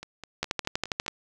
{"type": "two click trains", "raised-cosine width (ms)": 0.2, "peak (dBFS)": [-9, -22], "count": [9, 6], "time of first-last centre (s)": [[0.43, 1.08], [0.03, 1.063]], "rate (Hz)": [12.3, 4.84], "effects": []}